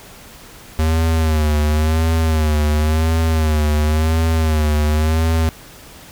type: tone with vibrato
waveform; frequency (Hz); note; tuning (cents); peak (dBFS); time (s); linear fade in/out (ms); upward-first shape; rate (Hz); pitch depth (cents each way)
square; 78.2; D#2; +9; -14; 0.79-5.49; 0; sine; 0.94; 69
effects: pink hiss -40 dBFS RMS until 6.11 s